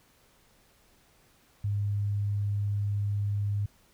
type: tone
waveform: sine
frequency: 102 Hz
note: G#2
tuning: 31 cents flat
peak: -26 dBFS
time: 1.64-3.66 s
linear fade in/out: 5 ms
effects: pink hiss -63 dBFS RMS until 3.93 s